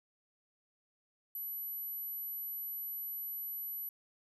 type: tone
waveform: sine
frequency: 11820 Hz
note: F#9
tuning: 3 cents flat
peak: -38 dBFS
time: 1.35-3.89 s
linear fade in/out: 2 ms
effects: none